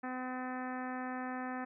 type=harmonic tone; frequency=254.6 Hz; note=C4; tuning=47 cents flat; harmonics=1 / 2 / 3 / 4 / 5 / 6 / 7 / 8 / 9 / 10; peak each=-40 / -48 / -43 / -49 / -47 / -51 / -47 / -57 / -60 / -62 dBFS; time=0.03-1.65 s; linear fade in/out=10 ms; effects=none